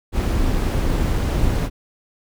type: noise with amplitude modulation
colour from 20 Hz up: brown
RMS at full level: -17 dBFS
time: 0.12-1.7 s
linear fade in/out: 50 ms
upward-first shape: sine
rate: 293 Hz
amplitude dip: 45%
effects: none